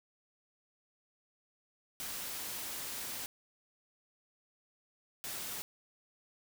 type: noise bursts at uneven times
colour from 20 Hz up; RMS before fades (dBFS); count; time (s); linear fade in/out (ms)
white; -41; 2; 2-3.26 / 5.24-5.62; 0
effects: none